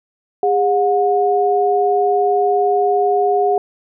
sine tone pair together, 406.6 / 724 Hz, G#4 / F#5, -37 / -38 cents, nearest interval minor seventh, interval 999 cents, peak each -15 dBFS, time 0.43-3.58 s, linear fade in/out 2 ms, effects none

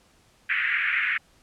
white band-pass noise, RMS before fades -25 dBFS, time 0.49-1.18 s, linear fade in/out 10 ms, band 1500 to 2400 Hz, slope 48 dB/octave, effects pink hiss -60 dBFS RMS until 1.42 s + low-pass 10000 Hz 12 dB/octave

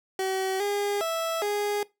30% pulse tone with pitch steps, 380.3 / 407.1 / 658 / 412.5 Hz, F#4 / G#4 / E5 / G#4, +48 / -35 / -3 / -12 cents, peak -23 dBFS, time 0.19-1.83 s, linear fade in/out 2 ms, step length 410 ms, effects noise-tail reverb RT60 0.2 s tail -20 dB re dry

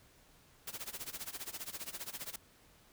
white noise with tremolo, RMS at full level -41 dBFS, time 0.67-2.36 s, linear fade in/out 5 ms, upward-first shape sine, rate 15 Hz, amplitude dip 90%, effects pink hiss -64 dBFS RMS until 2.92 s

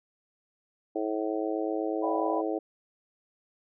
harmonic tone, 108.1 Hz, A2, 30 cents flat, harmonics 3 / 4 / 5 / 6 / 7, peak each -31 / -33 / -35 / -37 / -38 dBFS, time 0.95-2.59 s, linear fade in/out 10 ms
sine chord, G dominant seventh, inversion second, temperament equal, 587.3 / 698.5 / 784 / 987.8 Hz, D5 / F5 / G5 / B5, 0 / 0 / 0 / 0 cents, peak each -34 dBFS, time 2.02-2.42 s, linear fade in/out 20 ms
effects none

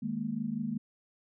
sine chord, D# suspended fourth, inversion none, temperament equal, 155.56 / 207.7 / 233.1 Hz, D#3 / G#3 / A#3, 0 / 0 / 0 cents, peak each -40 / -35 / -34 dBFS, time 0.02-0.78 s, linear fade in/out 10 ms, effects none

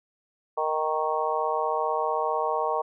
harmonic tone with a mistuned harmonic, 155.56 Hz, D#3, in tune, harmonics 3 / 4 / 5 / 6 / 7, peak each -30 / -30 / -30 / -30 / -30 dBFS, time 0.57-2.82 s, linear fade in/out 10 ms, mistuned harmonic 7, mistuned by +18 cents, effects none

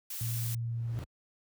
blue noise, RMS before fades -39 dBFS, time 0.1-0.55 s, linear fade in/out 5 ms
sine tone, 116.4 Hz, A#2, 2 cents flat, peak -31 dBFS, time 0.21-0.99 s, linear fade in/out 0 ms
brown noise with exponential growth, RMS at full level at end -36 dBFS, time 0.58-1.04 s, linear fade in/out 2 ms, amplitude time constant 100 ms
effects high-pass 60 Hz 12 dB/octave

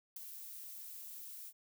violet noise with ADSR envelope, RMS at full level -41 dBFS, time 0.16-1.53 s, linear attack 5 ms, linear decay 9 ms, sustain -8 dB, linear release 53 ms, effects none

